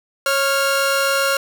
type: tone pair together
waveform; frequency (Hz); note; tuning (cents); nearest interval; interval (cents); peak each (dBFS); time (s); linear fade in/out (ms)
sawtooth; 548.5 / 1395; C#5 / F6; -18 / -2; octave + major third; 1616; -15; 0.26-1.37; 2
effects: none